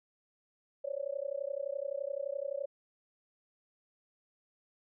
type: tone with amplitude modulation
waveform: sine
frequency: 559 Hz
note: C#5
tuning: 14 cents sharp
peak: -30 dBFS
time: 0.84-2.66 s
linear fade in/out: 10 ms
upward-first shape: sine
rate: 31.7 Hz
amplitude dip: 100%
effects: none